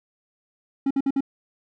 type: tone bursts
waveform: triangle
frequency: 272.9 Hz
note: C#4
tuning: 27 cents flat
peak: -17 dBFS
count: 4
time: 0.86-1.207 s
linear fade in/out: 5 ms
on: 47 ms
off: 53 ms
effects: none